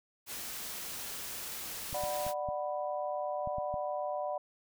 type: noise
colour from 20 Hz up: white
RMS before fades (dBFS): -41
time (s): 0.26-2.34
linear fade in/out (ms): 50
type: clicks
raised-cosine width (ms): 5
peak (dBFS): -31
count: 7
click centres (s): 1.929 / 2.037 / 2.266 / 2.488 / 3.474 / 3.584 / 3.741
type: chord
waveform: sine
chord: B minor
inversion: first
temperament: just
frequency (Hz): 592.7 / 740.8 / 987.8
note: D5 / F#5 / B5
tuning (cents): +16 / +2 / 0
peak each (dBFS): -35 / -37 / -41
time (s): 1.94-4.38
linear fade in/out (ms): 5
effects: none